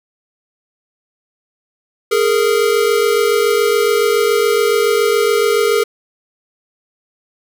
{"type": "tone pair together", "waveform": "square", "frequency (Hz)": [414.6, 461.7], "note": ["G#4", "A#4"], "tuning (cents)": [-3, -17], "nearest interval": "major second", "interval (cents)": 186, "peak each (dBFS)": -15, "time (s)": [2.11, 5.84], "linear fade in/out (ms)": 10, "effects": []}